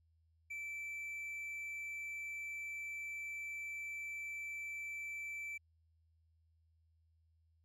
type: tone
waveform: triangle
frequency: 2326 Hz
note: D7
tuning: 17 cents flat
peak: -40 dBFS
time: 0.5-5.58 s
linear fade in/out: 10 ms
effects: added 81 Hz sine -70 dBFS peak until 7.64 s